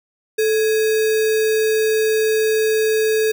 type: tone with sample-and-hold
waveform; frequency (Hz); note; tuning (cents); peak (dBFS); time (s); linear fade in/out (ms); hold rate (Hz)
sine; 436.9; A4; -12; -14; 0.38-3.32; 10; 2100
effects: none